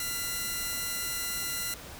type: tone pair together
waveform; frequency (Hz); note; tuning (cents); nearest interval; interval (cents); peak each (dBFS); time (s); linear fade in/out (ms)
5% pulse; 1396.9 / 1999; F6 / B6; 0 / +20; tritone; 620; -23; 0-1.74; 2
effects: pink hiss -45 dBFS RMS until 1.99 s